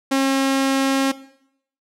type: tone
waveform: sawtooth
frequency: 270.1 Hz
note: C#4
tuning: 45 cents flat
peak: -12 dBFS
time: 0.11-1.12 s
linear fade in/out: 10 ms
effects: noise-tail reverb RT60 0.7 s tail -17 dB re dry + low-pass 11000 Hz 12 dB/octave